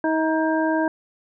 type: harmonic tone with a mistuned harmonic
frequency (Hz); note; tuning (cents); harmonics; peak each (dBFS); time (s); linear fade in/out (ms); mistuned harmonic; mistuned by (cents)
318.2; D#4; +39; 1 / 2 / 3 / 5; -21 / -24 / -26 / -28; 0.04-0.88; 2; 3; -23
effects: none